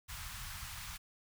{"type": "band-stop noise", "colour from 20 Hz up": "pink", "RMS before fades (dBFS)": -45, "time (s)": [0.08, 0.98], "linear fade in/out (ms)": 20, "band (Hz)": [140, 1000], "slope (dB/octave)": 24, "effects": []}